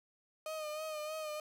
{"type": "tone with vibrato", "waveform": "35% pulse", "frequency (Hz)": 617, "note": "D#5", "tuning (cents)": -15, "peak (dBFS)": -37, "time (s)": [0.46, 1.4], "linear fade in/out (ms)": 2, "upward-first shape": "sine", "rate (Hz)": 3.2, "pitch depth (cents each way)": 41, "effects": []}